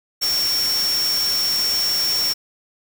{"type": "tone in noise", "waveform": "sine", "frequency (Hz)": 5480, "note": "F8", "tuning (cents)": -34, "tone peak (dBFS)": -18, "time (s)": [0.21, 2.34], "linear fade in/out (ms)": 20, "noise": "white", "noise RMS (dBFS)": -27, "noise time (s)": [0.21, 2.34], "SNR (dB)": 6, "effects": []}